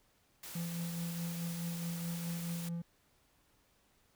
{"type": "noise", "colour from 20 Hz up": "white", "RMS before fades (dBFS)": -47, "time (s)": [0.43, 2.69], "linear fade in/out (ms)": 5}
{"type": "tone with tremolo", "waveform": "triangle", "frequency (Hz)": 169.8, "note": "F3", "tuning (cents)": -48, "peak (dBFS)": -33, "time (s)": [0.55, 2.82], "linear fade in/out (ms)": 5, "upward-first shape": "triangle", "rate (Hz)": 4.7, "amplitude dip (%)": 40}
{"effects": ["pink hiss -71 dBFS RMS until 4.15 s"]}